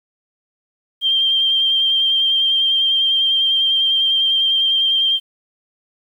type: tone with vibrato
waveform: sine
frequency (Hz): 3170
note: G7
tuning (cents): +19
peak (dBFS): -13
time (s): 1.01-5.2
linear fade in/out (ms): 50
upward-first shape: sine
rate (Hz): 10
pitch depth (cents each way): 20
effects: 8-bit